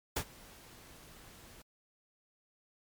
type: noise with ADSR envelope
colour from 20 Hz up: pink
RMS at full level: -32 dBFS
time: 0.16-1.62 s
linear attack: 8 ms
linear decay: 70 ms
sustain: -23 dB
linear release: 4 ms
effects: MP3 96 kbps